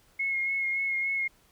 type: tone with vibrato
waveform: sine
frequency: 2164 Hz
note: C#7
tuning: 42 cents flat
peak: -26 dBFS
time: 0.19-1.28 s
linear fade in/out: 10 ms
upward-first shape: sine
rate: 3.5 Hz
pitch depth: 22 cents each way
effects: pink hiss -63 dBFS RMS until 1.51 s